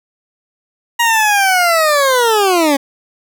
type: linear sweep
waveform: 20% pulse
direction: down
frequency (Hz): 951 to 270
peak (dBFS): -5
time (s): 0.99-2.77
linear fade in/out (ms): 10
effects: none